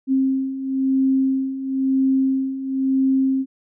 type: beating tone pair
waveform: sine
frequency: 265.4 / 266.39 Hz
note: C4 / C4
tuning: +25 / +31 cents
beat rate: 0.99 Hz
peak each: -23 / -18 dBFS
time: 0.07-3.46 s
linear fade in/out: 50 ms
effects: none